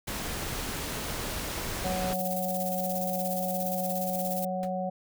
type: noise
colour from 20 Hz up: pink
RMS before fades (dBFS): -34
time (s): 0.07-2.14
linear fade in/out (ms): 10
type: harmonic tone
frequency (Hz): 185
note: F#3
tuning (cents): 0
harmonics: 1 / 3 / 4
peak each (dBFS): -33 / -33 / -33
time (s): 1.84-4.9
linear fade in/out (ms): 10
type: noise with tremolo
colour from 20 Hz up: violet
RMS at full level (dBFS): -34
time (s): 2.13-4.45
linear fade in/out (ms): 5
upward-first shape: square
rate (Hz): 17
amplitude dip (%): 50
type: noise with exponential decay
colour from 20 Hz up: pink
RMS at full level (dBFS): -39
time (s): 4.63-4.71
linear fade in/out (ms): 1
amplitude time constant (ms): 17
effects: none